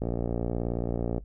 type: click train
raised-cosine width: 2 ms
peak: -16 dBFS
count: 69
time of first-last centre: 0.02-1.18 s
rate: 58.6 Hz
effects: noise-tail reverb RT60 0.1 s tail -17 dB re dry + added 50 Hz sine -41 dBFS peak until 1.24 s